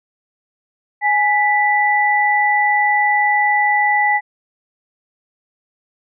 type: tone pair together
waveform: sine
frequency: 833.2 / 1975.5 Hz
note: G#5 / B6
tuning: +5 / 0 cents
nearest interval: octave + minor third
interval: 1495 cents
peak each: -15 dBFS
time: 1.01-4.21 s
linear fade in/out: 50 ms
effects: none